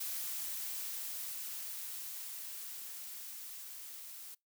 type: noise with level ramp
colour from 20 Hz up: blue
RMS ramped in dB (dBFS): -39 to -49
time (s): 0-4.35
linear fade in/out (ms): 10
effects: noise-tail reverb RT60 0.2 s tail -25 dB re dry

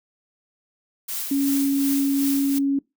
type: noise with tremolo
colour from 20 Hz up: blue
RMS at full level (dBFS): -28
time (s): 1.08-2.59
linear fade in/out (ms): 10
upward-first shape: sine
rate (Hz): 2.7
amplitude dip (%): 50
type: tone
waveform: sine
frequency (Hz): 277.2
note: C#4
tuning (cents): 0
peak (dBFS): -18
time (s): 1.31-2.79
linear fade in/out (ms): 5
effects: noise-tail reverb RT60 0.2 s tail -22 dB re dry

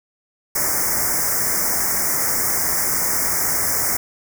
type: band-stop noise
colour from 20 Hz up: white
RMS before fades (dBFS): -20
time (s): 0.55-3.97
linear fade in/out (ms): 5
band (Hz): 2200 to 5100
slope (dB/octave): 96
effects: none

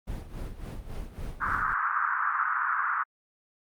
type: noise with tremolo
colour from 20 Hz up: brown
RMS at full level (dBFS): -34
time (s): 0.07-1.74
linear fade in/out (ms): 10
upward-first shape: sine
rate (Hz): 3.6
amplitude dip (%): 70
type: band-pass noise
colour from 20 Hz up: white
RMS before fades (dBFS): -28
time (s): 1.4-3.04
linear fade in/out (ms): 20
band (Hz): 1100 to 1500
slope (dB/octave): 48
effects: Opus 32 kbps

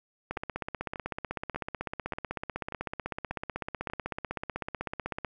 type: two click trains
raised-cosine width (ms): 0.5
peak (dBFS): -18 / -23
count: 80 / 7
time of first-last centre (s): 0.31-5.247 / 0.37-3.899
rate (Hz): 16 / 1.7
effects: none

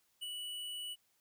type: tone with ADSR envelope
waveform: square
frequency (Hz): 2951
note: F#7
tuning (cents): -5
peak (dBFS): -39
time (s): 0.21-0.96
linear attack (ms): 20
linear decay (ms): 19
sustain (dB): -2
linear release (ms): 37
effects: white hiss -75 dBFS RMS until 1.2 s

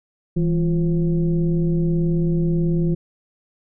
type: tone with frequency modulation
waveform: sine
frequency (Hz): 164.81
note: E3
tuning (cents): 0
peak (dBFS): -16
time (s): 0.36-2.95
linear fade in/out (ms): 10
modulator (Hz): 184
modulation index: 0.77
effects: none

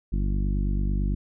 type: harmonic tone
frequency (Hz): 49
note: G1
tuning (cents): 0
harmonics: 1 / 2 / 3 / 4 / 5 / 6 / 7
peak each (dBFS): -23 / -33 / -33 / -33 / -38 / -41 / -43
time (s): 0.12-1.15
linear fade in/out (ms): 10
effects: none

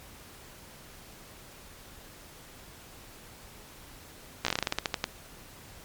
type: slowing click train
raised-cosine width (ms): 0.2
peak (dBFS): -9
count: 14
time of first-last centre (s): 4.45-5.041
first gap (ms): 15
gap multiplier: 1.17
effects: pink hiss -50 dBFS RMS until 5.84 s + MP3 96 kbps

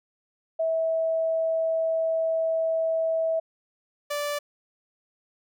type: tone pair in turn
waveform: sine / sawtooth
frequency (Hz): 650 / 584.2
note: E5 / D5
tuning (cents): -24 / -9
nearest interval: major second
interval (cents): 185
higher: first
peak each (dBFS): -22 / -23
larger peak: first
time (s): 0.59-3.4 / 4.1-4.39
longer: first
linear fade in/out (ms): 10
effects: none

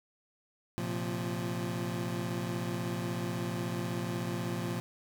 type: chord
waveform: 25% pulse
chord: Bb suspended second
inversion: none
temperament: equal with one note detuned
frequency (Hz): 114.54 / 130.81 / 174.61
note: Bb2 / C3 / F3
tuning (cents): -30 / 0 / 0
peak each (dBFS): -33 / -37 / -32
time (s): 0.78-4.8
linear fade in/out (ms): 0
effects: none

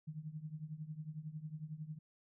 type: tone with tremolo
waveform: sine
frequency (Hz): 154.5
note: D#3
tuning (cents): -12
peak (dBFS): -39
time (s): 0.07-1.99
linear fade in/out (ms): 10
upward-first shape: triangle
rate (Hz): 11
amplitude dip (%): 90
effects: none

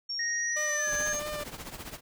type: exponential sweep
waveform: sine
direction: up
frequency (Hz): 5500 to 6440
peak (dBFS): -31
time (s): 0.09-1.2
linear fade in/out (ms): 10
type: tone with pitch glide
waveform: sine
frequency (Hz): 1864.7 to 1670.9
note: A#6 to G#6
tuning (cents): 0 to +10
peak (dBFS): -30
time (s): 0.19-1.13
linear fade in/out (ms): 5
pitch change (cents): -190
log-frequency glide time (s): 0.7-0.91
type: tone with vibrato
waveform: sawtooth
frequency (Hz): 598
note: D5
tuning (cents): +31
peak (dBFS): -30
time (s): 0.56-1.44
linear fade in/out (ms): 10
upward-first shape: sine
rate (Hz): 4.4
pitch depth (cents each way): 18
type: noise with tremolo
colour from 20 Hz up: pink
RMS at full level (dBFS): -38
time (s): 0.86-2.01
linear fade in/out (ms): 50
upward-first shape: triangle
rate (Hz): 15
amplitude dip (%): 80
effects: none

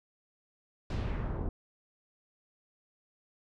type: noise with low-pass filter sweep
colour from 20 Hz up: brown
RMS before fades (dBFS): -34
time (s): 0.9-1.49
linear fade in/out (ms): 2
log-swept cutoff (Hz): 5400 to 680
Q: 1.1
effects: none

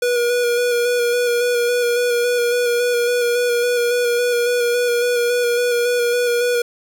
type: tone with vibrato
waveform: square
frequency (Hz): 482.8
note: B4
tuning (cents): -39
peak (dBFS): -16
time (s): 0.02-6.62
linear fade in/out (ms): 5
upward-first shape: square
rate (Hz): 3.6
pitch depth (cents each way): 18
effects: none

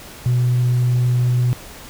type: tone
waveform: sine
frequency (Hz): 123.47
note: B2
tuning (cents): 0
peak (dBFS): -12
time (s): 0.26-1.53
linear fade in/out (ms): 0
effects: tanh soft clip ceiling -11 dBFS + pink hiss -38 dBFS RMS until 1.89 s

